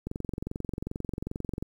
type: click train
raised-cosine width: 3 ms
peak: -20 dBFS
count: 36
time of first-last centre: 0.07-1.626 s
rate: 22.5 Hz
effects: 9-bit